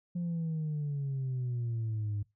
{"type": "exponential sweep", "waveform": "sine", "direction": "down", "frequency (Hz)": [176.6, 101.3], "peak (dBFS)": -29, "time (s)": [0.15, 2.23], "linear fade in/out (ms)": 10, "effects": ["noise-tail reverb RT60 0.2 s tail -23 dB re dry", "tanh soft clip ceiling -29 dBFS"]}